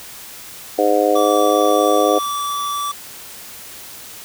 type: harmonic tone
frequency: 103.83 Hz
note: G#2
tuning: in tune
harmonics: 3 / 4 / 5 / 6 / 7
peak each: -20 / -19 / -17 / -20 / -19 dBFS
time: 0.78-2.19 s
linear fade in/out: 10 ms
type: tone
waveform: square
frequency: 1157 Hz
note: D6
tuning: 26 cents flat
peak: -21 dBFS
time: 1.15-2.92 s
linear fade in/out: 10 ms
effects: white hiss -36 dBFS RMS until 4.24 s